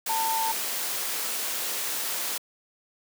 sine tone in noise, 900 Hz, A5, 39 cents sharp, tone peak -25 dBFS, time 0.09-0.52 s, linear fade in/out 5 ms, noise white, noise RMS -30 dBFS, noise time 0.06-2.38 s, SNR +2 dB, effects high-pass 300 Hz 12 dB/octave

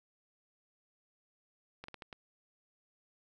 slowing click train, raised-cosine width 0.3 ms, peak -29 dBFS, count 5, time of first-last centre 1.84-2.128 s, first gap 44 ms, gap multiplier 1.34, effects none

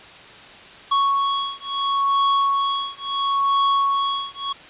square beating tone pair, 1108.7 / 1109.43 Hz, C#6 / C#6, 0 / +1 cents, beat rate 0.73 Hz, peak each -22 dBFS, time 0.91-4.53 s, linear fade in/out 10 ms, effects white hiss -42 dBFS RMS until 4.69 s + resampled to 8000 Hz

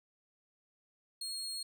30% pulse tone, 4277 Hz, C8, 37 cents sharp, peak -35 dBFS, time 1.21-1.63 s, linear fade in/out 5 ms, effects none

